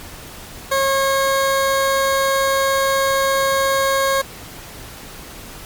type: tone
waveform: 20% pulse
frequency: 543 Hz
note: C#5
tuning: 36 cents flat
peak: -10 dBFS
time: 0.71-4.22 s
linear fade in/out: 10 ms
effects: pink hiss -36 dBFS RMS until 5.65 s + MP3 96 kbps